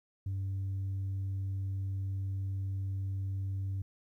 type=tone; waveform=sine; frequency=96.8 Hz; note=G2; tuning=21 cents flat; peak=-30 dBFS; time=0.26-3.82 s; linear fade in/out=5 ms; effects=tanh soft clip ceiling -31 dBFS + 12-bit